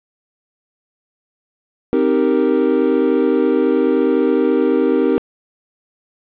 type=chord; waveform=triangle; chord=C minor seventh; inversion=none; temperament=equal; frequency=261.6 / 311.1 / 392 / 466.2 Hz; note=C4 / Eb4 / G4 / Bb4; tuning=0 / 0 / 0 / 0 cents; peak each=-16 dBFS; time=1.93-5.18 s; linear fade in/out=0 ms; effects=resampled to 8000 Hz + 7-bit